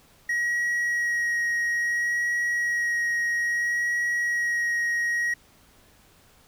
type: tone with vibrato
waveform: triangle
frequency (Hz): 1898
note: A#6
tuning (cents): +31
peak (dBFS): -21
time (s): 0.29-5.34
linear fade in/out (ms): 5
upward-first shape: sine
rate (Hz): 0.6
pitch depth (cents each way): 11
effects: pink hiss -57 dBFS RMS until 6.47 s